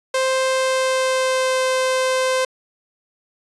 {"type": "tone with pitch glide", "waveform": "sawtooth", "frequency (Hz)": [523.3, 517.9], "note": ["C5", "C5"], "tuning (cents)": [0, -18], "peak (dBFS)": -13, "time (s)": [0.14, 2.45], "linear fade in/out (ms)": 5, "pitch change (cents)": -18, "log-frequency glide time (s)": [0.5, 1.62], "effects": ["resampled to 24000 Hz"]}